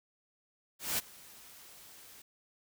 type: noise with ADSR envelope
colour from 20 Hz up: white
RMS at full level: -31 dBFS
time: 0.79-2.22 s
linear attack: 190 ms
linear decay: 24 ms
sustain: -23 dB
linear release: 5 ms
effects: none